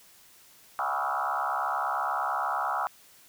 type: tone with frequency modulation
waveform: sine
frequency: 1048 Hz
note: C6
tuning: 2 cents sharp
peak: -26 dBFS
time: 0.79-2.87 s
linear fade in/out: 0 ms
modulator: 68.7 Hz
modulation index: 5.1
effects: white hiss -56 dBFS RMS until 3.28 s